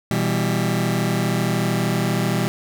sawtooth chord, E minor, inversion second, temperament just, 123.61 / 164.81 / 197.78 Hz, B2 / E3 / G3, +2 / 0 / +16 cents, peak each -19 dBFS, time 0.11-2.48 s, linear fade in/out 0 ms, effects none

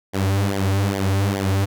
sawtooth tone with flanger, 98 Hz, G2, in tune, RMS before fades -20 dBFS, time 0.13-1.66 s, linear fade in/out 20 ms, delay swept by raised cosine 0.74 to 6.04 ms, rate 2.4 Hz, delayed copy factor -0.9, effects none

